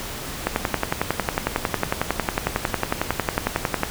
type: click train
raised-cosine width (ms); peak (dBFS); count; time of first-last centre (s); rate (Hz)
0.5; -4; 38; 0.47-3.834; 11
effects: pink hiss -32 dBFS RMS until 3.9 s